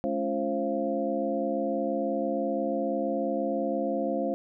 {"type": "tone cluster", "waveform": "sine", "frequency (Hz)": [212.8, 278.8, 347.5, 531, 685], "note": ["G#3", "C#4", "F4", "C5", "F5"], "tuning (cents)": [42, 10, -9, 25, -34], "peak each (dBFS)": [-33, -32, -35, -30, -33], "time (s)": [0.04, 4.34], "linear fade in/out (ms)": 0, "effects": []}